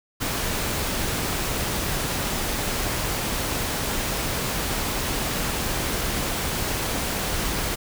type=noise; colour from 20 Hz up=pink; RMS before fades=-26 dBFS; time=0.2-7.76 s; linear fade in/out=20 ms; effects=none